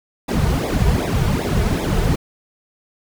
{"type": "noise with flanger", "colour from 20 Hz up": "brown", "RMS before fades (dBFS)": -18, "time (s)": [0.28, 2.16], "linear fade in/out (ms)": 10, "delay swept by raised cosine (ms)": [0.66, 3.76], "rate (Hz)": 2.6, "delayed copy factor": -0.95, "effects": []}